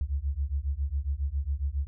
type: beating tone pair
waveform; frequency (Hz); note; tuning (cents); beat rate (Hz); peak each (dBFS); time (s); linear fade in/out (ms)
sine; 66.6 / 73.9; C2 / D2; +31 / +11; 7.3; -30; 0.01-1.87; 0
effects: none